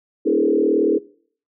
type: tone with frequency modulation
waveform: sine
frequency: 370 Hz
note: F#4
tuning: in tune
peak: -14 dBFS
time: 0.25-0.99 s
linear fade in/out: 20 ms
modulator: 38.6 Hz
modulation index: 2.5
effects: noise-tail reverb RT60 0.5 s tail -21 dB re dry